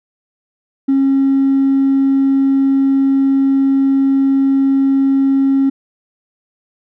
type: tone with hard clipping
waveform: sine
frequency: 271.7 Hz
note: C#4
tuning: 35 cents flat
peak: -10 dBFS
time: 0.88-5.7 s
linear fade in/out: 10 ms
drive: 1 dB
effects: none